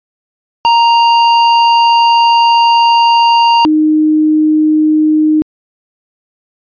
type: tone pair in turn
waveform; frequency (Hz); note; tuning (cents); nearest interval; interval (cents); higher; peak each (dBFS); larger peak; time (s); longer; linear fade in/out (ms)
square / sine; 932.3 / 308.5; A#5 / D#4; 0 / -15; octave + perfect fifth; 1915; first; -6; neither; 0.65-3.65 / 3.65-5.42; first; 0
effects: resampled to 11025 Hz